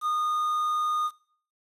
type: tone with quantisation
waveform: triangle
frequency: 1227 Hz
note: D#6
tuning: 25 cents flat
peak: -22 dBFS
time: 0.01-1.11 s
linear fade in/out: 50 ms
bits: 8
effects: noise-tail reverb RT60 0.5 s tail -20 dB re dry + resampled to 32000 Hz